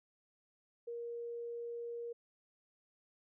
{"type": "tone", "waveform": "sine", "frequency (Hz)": 471, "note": "A#4", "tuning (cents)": 18, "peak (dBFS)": -40, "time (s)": [0.87, 2.13], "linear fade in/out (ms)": 10, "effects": []}